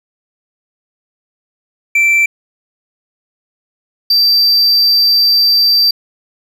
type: tone pair in turn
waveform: triangle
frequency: 2339 / 4678 Hz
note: D7 / D8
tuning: -8 / -8 cents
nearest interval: octave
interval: 1200 cents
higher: second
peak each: -6 dBFS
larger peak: neither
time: 1.95-2.26 / 4.1-5.91 s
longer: second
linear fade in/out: 5 ms
effects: none